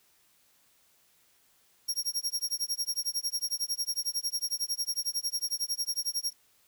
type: tone with tremolo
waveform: sawtooth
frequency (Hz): 5588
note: F8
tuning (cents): 0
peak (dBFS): -24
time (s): 1.88-6.33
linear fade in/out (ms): 10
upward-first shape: sine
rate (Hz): 11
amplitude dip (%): 100
effects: white hiss -66 dBFS RMS until 6.67 s